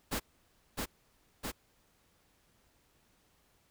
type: noise with echo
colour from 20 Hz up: pink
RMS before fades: -34 dBFS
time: 0.11-0.2 s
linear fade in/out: 20 ms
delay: 660 ms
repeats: 2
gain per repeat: -2 dB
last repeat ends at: 1.52 s
effects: pink hiss -70 dBFS RMS until 3.7 s